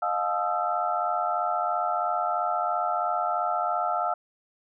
sine tone cluster, 617 / 712 / 863 / 1255 / 1338 Hz, D#5 / F5 / A5 / D#6 / E6, -15 / +33 / -34 / +15 / +25 cents, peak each -34 / -27 / -33 / -34 / -29 dBFS, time 0.02-4.14 s, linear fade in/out 5 ms, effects none

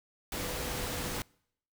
sine tone in noise, 494.3 Hz, B4, 1 cent sharp, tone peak -43 dBFS, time 0.38-1.18 s, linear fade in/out 2 ms, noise pink, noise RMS -36 dBFS, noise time 0.32-1.22 s, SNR -10 dB, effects noise-tail reverb RT60 0.7 s tail -26 dB re dry

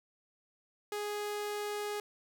sawtooth tone, 415.3 Hz, G#4, in tune, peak -31 dBFS, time 0.92-2 s, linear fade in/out 2 ms, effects none

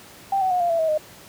sine tone with pitch steps, 784 / 752.9 / 723.1 / 694.4 / 666.9 / 640.5 / 615.1 Hz, G5 / F#5 / F#5 / F5 / E5 / E5 / D#5, 0 / +30 / -40 / -10 / +20 / -50 / -20 cents, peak -18 dBFS, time 0.32-0.978 s, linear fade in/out 5 ms, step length 94 ms, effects pink hiss -45 dBFS RMS until 1.28 s + high-pass 100 Hz 12 dB/octave

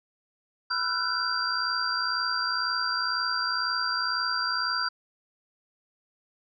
sine tone cluster, 1000 / 1342 / 1446 / 1508 / 4734 Hz, B5 / E6 / F#6 / F#6 / D8, +21 / +31 / -40 / +32 / +13 cents, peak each -37 / -31 / -33 / -33 / -29 dBFS, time 0.7-4.89 s, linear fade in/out 10 ms, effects none

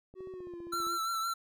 click train, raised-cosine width 2 ms, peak -39 dBFS, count 12, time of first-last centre 0.14-0.868 s, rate 15.1 Hz
triangle tone with pitch glide, 374.7 to 343.6 Hz, F#4 to F4, +22 to -28 cents, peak -39 dBFS, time 0.15-0.99 s, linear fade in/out 50 ms, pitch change -150 cents, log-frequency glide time 0.31-0.58 s
square tone with vibrato, 1342 Hz, E6, 31 cents sharp, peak -32 dBFS, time 0.72-1.34 s, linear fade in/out 10 ms, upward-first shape triangle, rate 5.8 Hz, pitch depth 42 cents each way
effects none

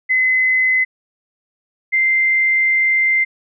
sine tone pair in turn, 2036 / 2086 Hz, C7 / C7, -48 / -6 cents, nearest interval unison, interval 42 cents, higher second, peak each -12 dBFS, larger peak neither, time 0.09-0.85 / 1.92-3.25 s, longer second, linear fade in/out 20 ms, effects none

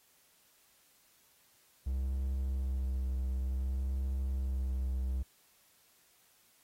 triangle tone with vibrato, 65.41 Hz, C2, in tune, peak -29 dBFS, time 1.86-5.23 s, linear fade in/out 10 ms, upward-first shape sine, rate 0.56 Hz, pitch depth 25 cents each way, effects white hiss -67 dBFS RMS until 6.63 s + AAC 48 kbps

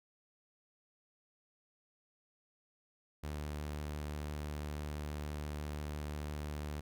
sawtooth tone, 74.5 Hz, D2, 25 cents sharp, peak -35 dBFS, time 3.23-6.81 s, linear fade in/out 10 ms, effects none

